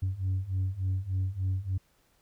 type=beating tone pair; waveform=sine; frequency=92.5 / 95.9 Hz; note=F#2 / G2; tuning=0 / -37 cents; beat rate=3.4 Hz; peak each=-30 / -28 dBFS; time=0.02-1.78 s; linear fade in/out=10 ms; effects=tanh soft clip ceiling -24 dBFS + pink hiss -68 dBFS RMS until 2.21 s